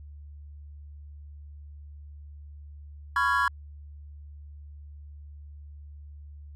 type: chord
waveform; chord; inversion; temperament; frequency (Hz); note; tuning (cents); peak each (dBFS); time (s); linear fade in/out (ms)
triangle; C# dominant seventh; third; just; 997.9 / 1108.7 / 1385.9 / 1663.1; B5 / C#6 / E#6 / G#6; +18 / 0 / -14 / +2; -26 / -25 / -27 / -25; 3.16-3.48; 2
effects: added 73 Hz sine -42 dBFS peak until 6.55 s